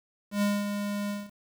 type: tone with ADSR envelope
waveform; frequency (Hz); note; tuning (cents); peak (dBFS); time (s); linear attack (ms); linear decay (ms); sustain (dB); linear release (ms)
square; 204.2; G#3; -29; -23; 0.31-1.31; 110; 220; -7; 210
effects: 9-bit